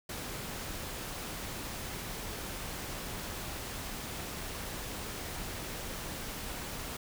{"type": "noise", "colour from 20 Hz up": "pink", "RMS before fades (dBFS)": -40, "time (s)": [0.09, 6.97], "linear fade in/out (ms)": 5, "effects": []}